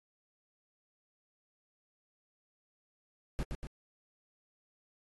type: noise with echo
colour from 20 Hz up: brown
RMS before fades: -33 dBFS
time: 3.39-3.43 s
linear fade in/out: 0 ms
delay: 120 ms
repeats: 2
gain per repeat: -4 dB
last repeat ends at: 3.67 s
effects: AAC 32 kbps